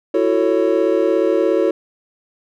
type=chord; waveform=triangle; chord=F# minor seventh; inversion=third; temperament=just; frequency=333 / 370 / 444 / 555 Hz; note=E4 / F#4 / A4 / C#5; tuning=+18 / 0 / +16 / +2 cents; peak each=-17 dBFS; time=0.14-1.71 s; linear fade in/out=5 ms; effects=none